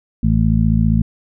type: harmonic tone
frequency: 55 Hz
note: A1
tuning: in tune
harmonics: 1 / 2 / 3 / 4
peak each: -17 / -17 / -17 / -17 dBFS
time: 0.23-1.02 s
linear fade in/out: 5 ms
effects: none